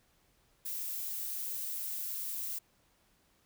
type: noise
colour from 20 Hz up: violet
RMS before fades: -38 dBFS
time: 0.65-2.59 s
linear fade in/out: 10 ms
effects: pink hiss -70 dBFS RMS until 3.45 s